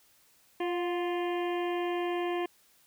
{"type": "harmonic tone with a mistuned harmonic", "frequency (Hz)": 349.2, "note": "F4", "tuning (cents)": 0, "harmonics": [1, 2, 3, 5, 6, 7, 8, 9], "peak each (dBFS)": [-30, -36, -40, -44, -46, -47, -48, -49], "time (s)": [0.6, 2.46], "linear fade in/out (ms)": 5, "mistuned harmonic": 2, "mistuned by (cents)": 33, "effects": ["white hiss -64 dBFS RMS until 2.86 s"]}